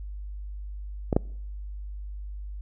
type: clicks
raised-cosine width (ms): 2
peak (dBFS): -10 / -6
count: 2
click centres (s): 1.128 / 1.165
effects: noise-tail reverb RT60 0.7 s tail -26 dB re dry + added 50 Hz sine -34 dBFS peak until 2.61 s